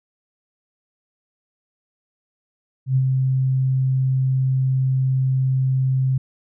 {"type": "tone with ADSR envelope", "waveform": "sine", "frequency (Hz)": 131.4, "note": "C3", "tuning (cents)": 8, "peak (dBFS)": -13, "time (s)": [2.86, 6.18], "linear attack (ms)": 100, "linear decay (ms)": 58, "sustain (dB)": -3, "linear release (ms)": 6, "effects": []}